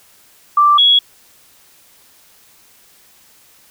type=tone pair in turn; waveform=sine; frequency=1174.7 / 3342 Hz; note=D6 / G#7; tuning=0 / +10 cents; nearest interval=octave + tritone; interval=1810 cents; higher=second; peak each=-7 dBFS; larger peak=neither; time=0.57-0.78 / 0.78-0.99 s; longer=neither; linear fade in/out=5 ms; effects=white hiss -49 dBFS RMS until 3.7 s